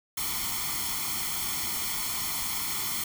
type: noise with comb filter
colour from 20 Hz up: white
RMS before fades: -31 dBFS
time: 0.17-3.04 s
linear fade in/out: 5 ms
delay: 0.92 ms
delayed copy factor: +0.8
effects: none